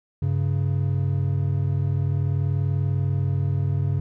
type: tone pair together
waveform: triangle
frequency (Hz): 97.7 / 138.17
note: G2 / C#3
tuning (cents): -5 / -5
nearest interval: tritone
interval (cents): 600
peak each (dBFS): -21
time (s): 0.22-4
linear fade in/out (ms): 5
effects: none